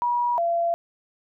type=tone pair in turn; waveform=sine; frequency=964 / 681.7 Hz; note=B5 / F5; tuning=-42 / -42 cents; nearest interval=tritone; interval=600 cents; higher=first; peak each=-20 dBFS; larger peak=neither; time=0.02-0.38 / 0.38-0.74 s; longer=neither; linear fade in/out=0 ms; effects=none